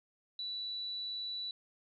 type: tone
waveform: sine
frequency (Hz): 3951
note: B7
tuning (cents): 0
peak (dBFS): -37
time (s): 0.39-1.51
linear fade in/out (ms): 2
effects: none